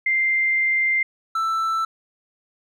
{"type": "tone pair in turn", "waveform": ["sine", "triangle"], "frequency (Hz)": [2093, 1326.5], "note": ["C7", "E6"], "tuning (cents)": [0, 10], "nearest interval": "minor sixth", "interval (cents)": 790, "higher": "first", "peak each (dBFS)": [-17, -18], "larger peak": "first", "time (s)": [[0.06, 1.03], [1.35, 1.85]], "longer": "first", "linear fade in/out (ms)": 5, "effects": []}